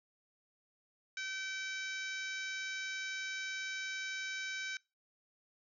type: harmonic tone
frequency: 769 Hz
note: G5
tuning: 33 cents flat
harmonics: 2 / 3 / 4 / 5 / 6 / 7 / 8 / 9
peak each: -41 / -43 / -51 / -47 / -55 / -51 / -51 / -57 dBFS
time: 1.17-4.77 s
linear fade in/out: 2 ms
effects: noise-tail reverb RT60 0.3 s tail -26 dB re dry